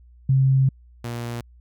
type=tone pair in turn; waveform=sine / sawtooth; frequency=133.5 / 118.62 Hz; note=C3 / A#2; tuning=+35 / +31 cents; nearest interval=major second; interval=204 cents; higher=first; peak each=-14 / -24 dBFS; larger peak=first; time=0.29-0.69 / 1.04-1.41 s; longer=first; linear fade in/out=5 ms; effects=added 60 Hz sine -47 dBFS peak until 1.6 s